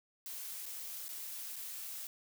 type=noise with dropouts; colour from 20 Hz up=blue; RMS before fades=-44 dBFS; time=0.26-2.07 s; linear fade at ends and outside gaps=1 ms; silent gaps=0.658-0.662 / 1.083-1.09 / 1.559-1.563 s; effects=none